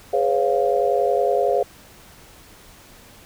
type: chord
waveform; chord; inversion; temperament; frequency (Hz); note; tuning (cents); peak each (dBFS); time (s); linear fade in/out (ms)
sine; C# dominant seventh; second; equal with one note detuned; 415.3 / 503.7 / 554.4 / 698.5; G#4 / B4 / C#5 / E#5; 0 / +34 / 0 / 0; -22; 0.13-1.63; 5
effects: pink hiss -47 dBFS RMS until 3.25 s